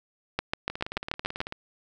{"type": "two click trains", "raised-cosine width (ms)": 0.3, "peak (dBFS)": [-18, -10], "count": [16, 8], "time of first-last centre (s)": [[0.7, 1.524], [0.39, 1.404]], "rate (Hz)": [18.2, 6.9], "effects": []}